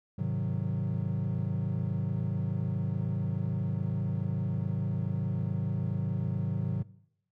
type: chord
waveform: triangle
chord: Ab dominant seventh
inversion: none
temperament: equal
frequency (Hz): 103.83 / 130.81 / 155.56 / 185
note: Ab2 / C3 / Eb3 / Gb3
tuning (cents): 0 / 0 / 0 / 0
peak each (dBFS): -32 / -31 / -32 / -32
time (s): 0.18-6.83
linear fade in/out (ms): 10
effects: noise-tail reverb RT60 0.8 s tail -21 dB re dry + tanh soft clip ceiling -19 dBFS